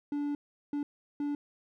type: tone bursts at uneven times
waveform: triangle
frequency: 289.8 Hz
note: D4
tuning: 23 cents flat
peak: -28 dBFS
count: 3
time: 0.12-0.35 / 0.73-0.83 / 1.2-1.35 s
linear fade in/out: 2 ms
effects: none